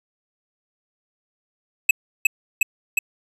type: tone with echo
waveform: square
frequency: 2592 Hz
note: E7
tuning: 30 cents flat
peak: -10 dBFS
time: 1.89-1.91 s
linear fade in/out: 5 ms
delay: 360 ms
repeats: 3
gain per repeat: -2 dB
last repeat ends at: 2.99 s
effects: resampled to 32000 Hz